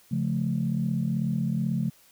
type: chord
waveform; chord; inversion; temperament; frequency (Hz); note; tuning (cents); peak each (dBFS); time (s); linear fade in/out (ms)
sine; Db augmented; none; equal with one note detuned; 138.59 / 174.61 / 217; Db3 / F3 / A3; 0 / 0 / -24; -28; 0.11-1.9; 10
effects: tanh soft clip ceiling -15 dBFS + white hiss -58 dBFS RMS until 2.11 s